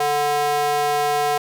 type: tone with high-pass filter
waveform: square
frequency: 146.83 Hz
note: D3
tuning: in tune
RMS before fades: -20 dBFS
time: 0-1.38 s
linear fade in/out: 5 ms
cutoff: 610 Hz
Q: 5
effects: none